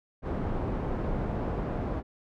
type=low-pass noise; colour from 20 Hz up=pink; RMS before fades=-31 dBFS; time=0.22-2.03 s; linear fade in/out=50 ms; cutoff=790 Hz; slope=12 dB/octave; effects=none